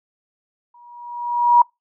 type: tone with exponential growth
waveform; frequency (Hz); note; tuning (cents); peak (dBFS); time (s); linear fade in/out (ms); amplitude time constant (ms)
sine; 959; A#5; +49; -6; 0.74-1.62; 5; 190
effects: noise-tail reverb RT60 0.2 s tail -26 dB re dry